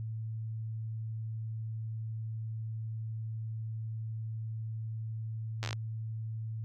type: slowing click train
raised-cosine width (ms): 0.2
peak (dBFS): -19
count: 8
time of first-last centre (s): 5.63-5.73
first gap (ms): 9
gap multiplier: 1.15
effects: added 111 Hz sine -35 dBFS peak until 6.64 s